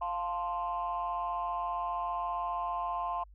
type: chord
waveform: sine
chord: F major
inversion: none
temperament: equal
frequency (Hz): 698.5 / 880 / 1046.5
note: F5 / A5 / C6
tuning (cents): 0 / 0 / 0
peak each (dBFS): -35 / -37 / -33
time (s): 0.01-3.24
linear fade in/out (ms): 10
effects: tanh soft clip ceiling -25 dBFS + added 50 Hz sine -52 dBFS peak until 3.34 s